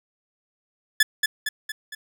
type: tone with echo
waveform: sawtooth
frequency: 1725 Hz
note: A6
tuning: 35 cents flat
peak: -10 dBFS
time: 1-1.03 s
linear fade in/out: 5 ms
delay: 230 ms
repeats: 4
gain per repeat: -5 dB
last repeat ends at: 1.95 s
effects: none